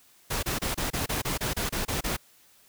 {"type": "noise bursts", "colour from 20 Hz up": "pink", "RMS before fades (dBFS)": -29, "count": 12, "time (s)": [0.3, 2.168], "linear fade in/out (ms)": 10, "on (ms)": 130, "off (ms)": 28, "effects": ["white hiss -59 dBFS RMS until 2.68 s"]}